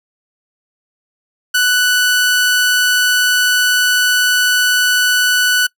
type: tone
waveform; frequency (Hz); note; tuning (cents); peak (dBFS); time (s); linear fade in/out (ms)
sawtooth; 1486; F#6; +7; -7; 1.54-5.67; 10
effects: noise-tail reverb RT60 0.1 s tail -24 dB re dry